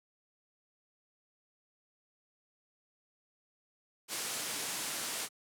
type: low-pass noise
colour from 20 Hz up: white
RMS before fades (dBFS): -38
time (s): 4.08-5.29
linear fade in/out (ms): 50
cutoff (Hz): 11000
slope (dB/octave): 24
effects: high-pass 150 Hz 12 dB/octave